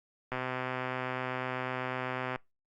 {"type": "click train", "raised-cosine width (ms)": 0.5, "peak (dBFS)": -19, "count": 262, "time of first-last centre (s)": [0.32, 2.359], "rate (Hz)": 128, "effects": ["noise-tail reverb RT60 0.2 s tail -24 dB re dry", "Opus 48 kbps"]}